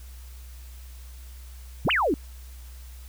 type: exponential two-way sweep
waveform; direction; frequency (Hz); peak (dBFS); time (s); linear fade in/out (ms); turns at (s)
sine; up then down; 93.7 to 3164 to 254.9; -20; 1.85-2.14; 0; 1.91
effects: added 62 Hz sine -40 dBFS peak until 3.08 s + white hiss -53 dBFS RMS until 3.08 s